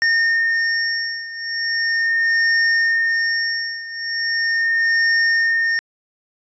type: beating tone pair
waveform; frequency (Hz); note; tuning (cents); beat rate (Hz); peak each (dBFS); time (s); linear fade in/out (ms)
square; 1829 / 1829.39; A#6 / A#6; -33 / -33; 0.39; -19 / -22; 0.02-5.79; 0
effects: resampled to 16000 Hz

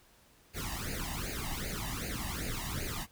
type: noise with flanger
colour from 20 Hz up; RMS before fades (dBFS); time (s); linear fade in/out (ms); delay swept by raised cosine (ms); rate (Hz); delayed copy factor
pink; -37; 0.53-3.07; 50; 0.44 to 1.07; 2.6; +0.9
effects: pink hiss -63 dBFS RMS until 3.11 s

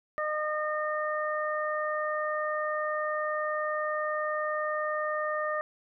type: harmonic tone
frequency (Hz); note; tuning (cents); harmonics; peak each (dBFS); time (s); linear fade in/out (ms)
610; D#5; -34; 1 / 2 / 3; -31 / -32 / -35; 0.18-5.61; 0
effects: none

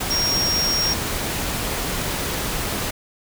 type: tone in noise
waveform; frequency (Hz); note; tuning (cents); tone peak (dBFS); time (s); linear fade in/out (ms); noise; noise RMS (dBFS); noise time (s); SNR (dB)
sine; 5580; F8; -2; -19; 0.1-0.94; 10; pink; -25; 0-2.91; +3
effects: none

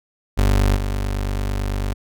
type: tone with level steps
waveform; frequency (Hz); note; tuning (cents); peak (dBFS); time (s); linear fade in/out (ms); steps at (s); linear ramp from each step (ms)
30% pulse; 49; G1; 0; -11 / -18; 0.37-1.94; 20; 0.75; 20
effects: none

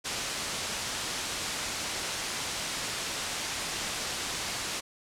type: low-pass noise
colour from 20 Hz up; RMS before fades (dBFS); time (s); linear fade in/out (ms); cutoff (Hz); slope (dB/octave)
white; -34; 0.04-4.81; 20; 7200; 12
effects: low-pass 11000 Hz 12 dB/octave

